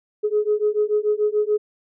sine beating tone pair, 418 / 424.9 Hz, G#4 / G#4, +11 / +40 cents, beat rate 6.9 Hz, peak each -20 dBFS, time 0.23-1.58 s, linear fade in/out 20 ms, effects tanh soft clip ceiling -10 dBFS

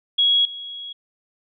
sine tone with level steps, 3323 Hz, G#7, in tune, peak -14 / -31 dBFS, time 0.18-0.93 s, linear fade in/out 10 ms, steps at 0.45 s, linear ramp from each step 2 ms, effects none

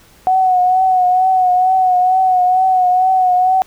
sine tone with vibrato, 740 Hz, F#5, in tune, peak -9 dBFS, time 0.27-3.62 s, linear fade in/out 0 ms, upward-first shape triangle, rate 2.2 Hz, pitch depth 45 cents each way, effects pink hiss -47 dBFS RMS until 3.66 s

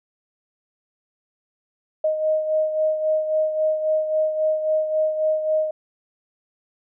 sine beating tone pair, 622.3 / 626 Hz, D#5 / D#5, 0 / +10 cents, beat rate 3.7 Hz, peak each -19 / -27 dBFS, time 2.04-5.71 s, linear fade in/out 5 ms, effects none

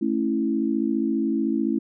sine chord, A major, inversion none, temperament equal with one note detuned, 220 / 274.2 / 329.6 Hz, A3 / C#4 / E4, 0 / -19 / 0 cents, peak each -25 dBFS, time 0.01-1.79 s, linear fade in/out 10 ms, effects none

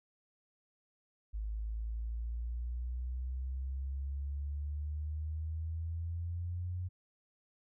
sine exponential sweep, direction up, 52.5 to 91 Hz, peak -35 dBFS, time 1.33-6.89 s, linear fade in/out 20 ms, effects none

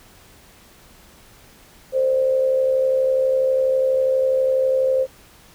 sine tone with amplitude modulation, 523.3 Hz, C5, in tune, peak -13 dBFS, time 1.92-5.07 s, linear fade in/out 50 ms, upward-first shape sine, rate 72.2 Hz, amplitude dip 50%, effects pink hiss -49 dBFS RMS until 5.54 s

